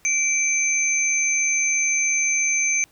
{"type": "tone pair together", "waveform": "sine", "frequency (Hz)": [2331, 6223], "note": ["D7", "G8"], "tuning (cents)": [-14, -14], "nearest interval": "octave + perfect fourth", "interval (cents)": 1700, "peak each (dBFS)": -21, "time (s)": [0.05, 2.84], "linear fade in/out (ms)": 0, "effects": ["pink hiss -57 dBFS RMS until 2.91 s"]}